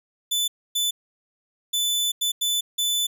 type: tone bursts at uneven times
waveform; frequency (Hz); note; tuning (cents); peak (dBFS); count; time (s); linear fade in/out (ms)
sawtooth; 3500; A7; -10; -18; 6; 0.31-0.48 / 0.75-0.91 / 1.73-2.12 / 2.21-2.32 / 2.41-2.61 / 2.78-3.07; 10
effects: none